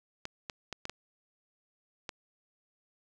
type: clicks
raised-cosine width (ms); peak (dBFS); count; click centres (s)
0.2; -20; 6; 0.254 / 0.498 / 0.727 / 0.854 / 0.896 / 2.092
effects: none